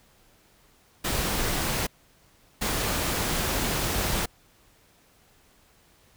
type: noise bursts at uneven times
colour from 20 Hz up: pink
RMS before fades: -27 dBFS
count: 2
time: 1.04-1.87 / 2.61-4.26 s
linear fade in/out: 10 ms
effects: pink hiss -60 dBFS RMS until 6.16 s